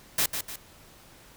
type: noise with echo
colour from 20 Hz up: white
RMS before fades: -24 dBFS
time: 0.18-0.26 s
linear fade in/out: 5 ms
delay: 150 ms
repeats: 2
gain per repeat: -7 dB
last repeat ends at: 0.56 s
effects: pink hiss -53 dBFS RMS until 1.36 s